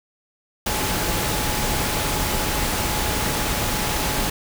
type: tone in noise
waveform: sine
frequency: 848 Hz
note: G#5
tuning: 36 cents sharp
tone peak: -32 dBFS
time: 0.66-4.3 s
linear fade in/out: 5 ms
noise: pink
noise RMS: -23 dBFS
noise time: 0.66-4.3 s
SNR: -12 dB
effects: none